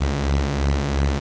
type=beating tone pair; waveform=sawtooth; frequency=69.3 / 72.2 Hz; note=C#2 / D2; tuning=0 / -29 cents; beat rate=2.9 Hz; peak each=-16 / -20 dBFS; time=0-1.2 s; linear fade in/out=20 ms; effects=resampled to 16000 Hz + 7-bit